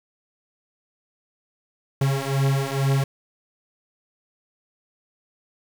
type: beating tone pair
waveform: 45% pulse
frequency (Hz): 135.6 / 137.8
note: C#3 / C#3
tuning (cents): -38 / -10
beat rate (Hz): 2.2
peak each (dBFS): -23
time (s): 2.01-3.04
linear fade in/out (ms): 5
effects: 8-bit